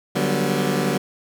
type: chord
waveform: 20% pulse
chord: G major seventh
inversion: second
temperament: equal with one note detuned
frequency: 146.83 / 185 / 196 / 242.1 Hz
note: D3 / F#3 / G3 / B3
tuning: 0 / 0 / 0 / -34 cents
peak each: -20 dBFS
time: 0.15-0.98 s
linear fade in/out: 10 ms
effects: none